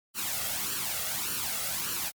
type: noise with flanger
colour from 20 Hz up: white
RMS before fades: -32 dBFS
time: 0.14-2.12 s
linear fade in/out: 50 ms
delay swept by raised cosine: 0.68 to 1.53 ms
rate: 1.7 Hz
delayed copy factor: +0.65
effects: high-pass 60 Hz 12 dB/octave + MP3 96 kbps